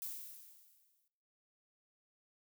violet noise with exponential decay, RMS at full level -41 dBFS, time 0.02-1.08 s, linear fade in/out 0 ms, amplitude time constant 230 ms, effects noise-tail reverb RT60 0.9 s tail -20 dB re dry

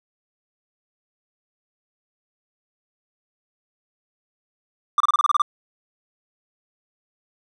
triangle tone bursts, 1185 Hz, D6, 15 cents sharp, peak -12 dBFS, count 9, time 4.98-5.419 s, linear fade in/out 2 ms, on 23 ms, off 29 ms, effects resampled to 24000 Hz

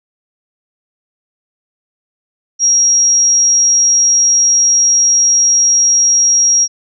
sine tone, 5640 Hz, F8, 16 cents sharp, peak -7 dBFS, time 2.59-6.68 s, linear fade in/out 50 ms, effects none

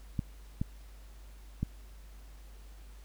clicks, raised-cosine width 5 ms, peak -18 dBFS, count 3, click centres 0.192 / 0.615 / 1.63 s, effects added 50 Hz sine -48 dBFS peak until 3.04 s + pink hiss -61 dBFS RMS until 3.04 s

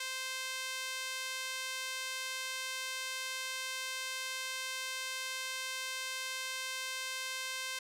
sawtooth tone with high-pass filter, 521 Hz, C5, 7 cents flat, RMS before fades -39 dBFS, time 0-7.79 s, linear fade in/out 5 ms, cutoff 2000 Hz, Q 0.8, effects low-pass 11000 Hz 12 dB/octave

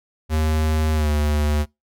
square tone with pitch glide, 78 to 74.65 Hz, D#2 to D2, +5 to +29 cents, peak -18 dBFS, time 0.29-1.66 s, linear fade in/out 50 ms, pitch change -76 cents, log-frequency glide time 0.94-1.09 s, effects noise-tail reverb RT60 0.2 s tail -25 dB re dry

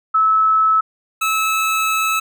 sine / 25% pulse tone pair in turn, 1301 / 1301 Hz, E6 / E6, -23 / -23 cents, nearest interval unison, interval 0 cents, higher neither, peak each -11 / -12 dBFS, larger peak first, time 0.14-0.81 / 1.21-2.2 s, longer second, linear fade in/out 10 ms, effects none

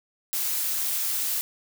blue noise, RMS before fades -27 dBFS, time 0.33-1.41 s, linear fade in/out 0 ms, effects none

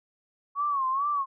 sine tone with vibrato, 1106 Hz, C#6, 4 cents flat, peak -24 dBFS, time 0.55-1.26 s, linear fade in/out 50 ms, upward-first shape sine, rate 2.3 Hz, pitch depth 110 cents each way, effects none

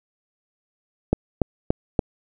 click train, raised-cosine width 2 ms, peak -4 dBFS, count 4, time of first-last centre 1.13-1.992 s, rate 3.48 Hz, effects none

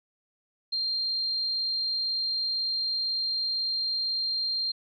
sine tone, 4186 Hz, C8, in tune, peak -26 dBFS, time 0.72-4.72 s, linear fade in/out 10 ms, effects none

